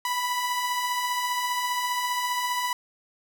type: beating tone pair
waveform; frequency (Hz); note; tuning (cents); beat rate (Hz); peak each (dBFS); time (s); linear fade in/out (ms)
sawtooth; 974 / 989; B5 / B5; -24 / +2; 15; -31 / -22; 0.05-2.73; 2
effects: none